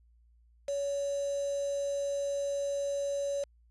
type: tone with quantisation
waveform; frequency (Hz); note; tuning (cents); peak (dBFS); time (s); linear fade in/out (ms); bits
sine; 564; C#5; +30; -30; 0.68-3.44; 5; 7
effects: added 58 Hz sine -60 dBFS peak until 3.7 s + resampled to 24000 Hz